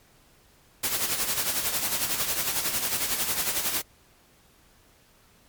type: noise with tremolo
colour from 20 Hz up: white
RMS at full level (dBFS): -25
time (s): 0.83-3.82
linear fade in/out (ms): 10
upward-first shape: sine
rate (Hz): 11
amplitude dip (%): 55
effects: pink hiss -59 dBFS RMS until 5.48 s + MP3 96 kbps